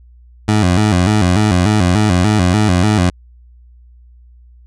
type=tone with vibrato; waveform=20% pulse; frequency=97.7 Hz; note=G2; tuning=5 cents flat; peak=-5 dBFS; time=0.48-3.1 s; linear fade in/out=5 ms; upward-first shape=square; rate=3.4 Hz; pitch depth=150 cents each way; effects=added 60 Hz sine -40 dBFS peak until 4.66 s + resampled to 22050 Hz